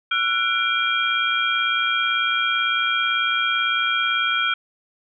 sine tone cluster, 1350 / 1468 / 2364 / 3239 Hz, E6 / F#6 / D7 / G#7, +41 / -14 / +11 / -44 cents, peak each -24 dBFS, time 0.11-4.54 s, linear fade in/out 5 ms, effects none

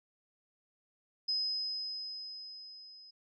sine tone with level ramp, 5060 Hz, D#8, 28 cents sharp, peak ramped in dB -29 to -52 dBFS, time 1.28-3.11 s, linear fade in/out 10 ms, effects none

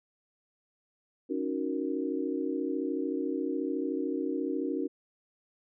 sine chord, D# minor seventh, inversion third, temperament equal, 277.2 / 311.1 / 370 / 466.2 Hz, C#4 / D#4 / F#4 / A#4, 0 / 0 / 0 / 0 cents, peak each -33 / -34 / -35 / -37 dBFS, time 1.29-4.88 s, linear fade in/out 20 ms, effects none

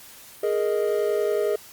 triangle chord, Ab suspended second, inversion none, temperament equal, 415.3 / 466.2 / 622.3 Hz, Ab4 / Bb4 / Eb5, 0 / 0 / 0 cents, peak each -21 / -25 / -25 dBFS, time 0.43-1.56 s, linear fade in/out 5 ms, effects white hiss -46 dBFS RMS until 1.72 s + Opus 48 kbps

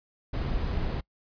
brown noise, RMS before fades -29 dBFS, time 0.33-1.01 s, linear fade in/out 10 ms, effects noise-tail reverb RT60 0.1 s tail -25 dB re dry + resampled to 11025 Hz

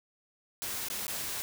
white noise with dropouts, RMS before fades -36 dBFS, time 0.62-1.42 s, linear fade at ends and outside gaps 0 ms, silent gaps 0.885-0.901 / 1.068-1.08 s, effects none

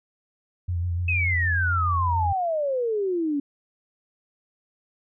sine tone with vibrato, 87.31 Hz, F2, in tune, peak -23 dBFS, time 0.68-2.33 s, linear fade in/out 10 ms, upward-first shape square, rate 6.8 Hz, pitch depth 32 cents each way
sine exponential sweep, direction down, 2600 to 277.2 Hz, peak -22 dBFS, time 1.08-3.4 s, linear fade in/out 5 ms
effects none

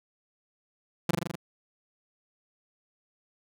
sawtooth tone with echo, 170 Hz, F3, 46 cents flat, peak -17 dBFS, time 1.09-1.11 s, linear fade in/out 5 ms, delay 41 ms, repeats 6, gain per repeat -2 dB, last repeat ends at 1.356 s, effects none

